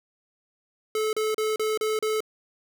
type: tone bursts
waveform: square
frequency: 433.4 Hz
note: A4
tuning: 26 cents flat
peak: -24 dBFS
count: 6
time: 0.95-2.205 s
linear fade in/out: 2 ms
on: 180 ms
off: 35 ms
effects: none